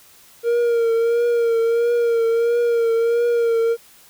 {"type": "tone with vibrato", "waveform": "triangle", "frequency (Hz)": 466.2, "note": "A#4", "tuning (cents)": 0, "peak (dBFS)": -13, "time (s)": [0.43, 3.77], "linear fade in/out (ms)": 50, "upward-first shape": "triangle", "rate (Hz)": 1.5, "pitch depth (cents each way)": 42, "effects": ["white hiss -49 dBFS RMS until 4.09 s"]}